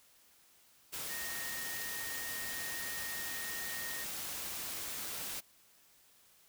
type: tone in noise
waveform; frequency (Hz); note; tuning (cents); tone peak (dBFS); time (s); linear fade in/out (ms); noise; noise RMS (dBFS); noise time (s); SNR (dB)
sine; 1855; A#6; -9; -43; 1.09-4.05; 20; white; -41; 0.92-5.41; -5
effects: white hiss -65 dBFS RMS until 6.48 s